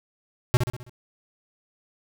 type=tone with echo; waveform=square; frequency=123.47 Hz; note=B2; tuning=in tune; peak=-15 dBFS; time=0.54-0.57 s; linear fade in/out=0 ms; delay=65 ms; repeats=5; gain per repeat=-6 dB; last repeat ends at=0.895 s; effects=none